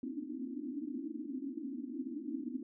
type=band-pass noise; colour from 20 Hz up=pink; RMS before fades=-41 dBFS; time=0.03-2.63 s; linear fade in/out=2 ms; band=240 to 320 Hz; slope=96 dB/octave; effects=none